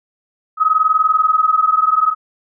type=tone pair together; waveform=sine; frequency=1258.5 / 1279 Hz; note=D#6 / D#6; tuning=+19 / +47 cents; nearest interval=unison; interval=28 cents; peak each=-14 dBFS; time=0.57-2.15 s; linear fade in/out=50 ms; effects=none